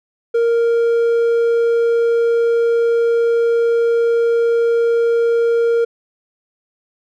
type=tone with hard clipping; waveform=sine; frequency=465.6 Hz; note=A#4; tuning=2 cents flat; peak=-13 dBFS; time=0.34-5.85 s; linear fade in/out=10 ms; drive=3 dB; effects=none